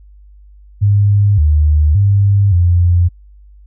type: tone with pitch steps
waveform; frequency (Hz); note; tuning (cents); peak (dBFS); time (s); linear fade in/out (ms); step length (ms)
sine; 101.9 / 75.5 / 100.1 / 87.6; G#2 / D2 / G2 / F2; -32 / +48 / +37 / +6; -7; 0.81-3.09; 20; 570
effects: added 50 Hz sine -38 dBFS peak until 3.66 s